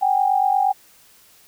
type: tone pair together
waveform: sine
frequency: 761.5 / 810 Hz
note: F#5 / G#5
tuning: +50 / -43 cents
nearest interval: minor second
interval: 107 cents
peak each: -18 dBFS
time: 0.01-0.73 s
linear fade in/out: 20 ms
effects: white hiss -52 dBFS RMS until 1.47 s